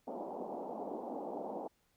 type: band-pass noise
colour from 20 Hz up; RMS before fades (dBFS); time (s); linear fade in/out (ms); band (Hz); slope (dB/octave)
white; -42; 0.07-1.68; 10; 200 to 860; 48
effects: pink hiss -75 dBFS RMS until 1.96 s